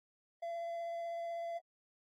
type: tone with vibrato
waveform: triangle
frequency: 678 Hz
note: E5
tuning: 49 cents sharp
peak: -36 dBFS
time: 0.42-1.59 s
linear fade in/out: 10 ms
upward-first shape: sine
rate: 16 Hz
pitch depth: 9 cents each way
effects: AAC 48 kbps